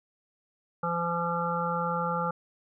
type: harmonic tone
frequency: 170.8 Hz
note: F3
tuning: 38 cents flat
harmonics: 1 / 3 / 5 / 7 / 8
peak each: -33 / -33 / -33 / -33 / -33 dBFS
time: 0.83-2.31 s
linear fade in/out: 5 ms
effects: none